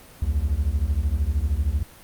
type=beating tone pair; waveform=triangle; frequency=65.41 / 78.41 Hz; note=C2 / D#2; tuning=0 / +14 cents; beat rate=13 Hz; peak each=-21 dBFS; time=0.22-1.83 s; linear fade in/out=5 ms; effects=pink hiss -47 dBFS RMS until 2.03 s + Opus 32 kbps